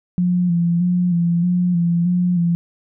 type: tone with vibrato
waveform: sine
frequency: 174.61 Hz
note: F3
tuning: in tune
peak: -14 dBFS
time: 0.18-2.55 s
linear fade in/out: 0 ms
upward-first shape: square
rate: 1.6 Hz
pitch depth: 37 cents each way
effects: none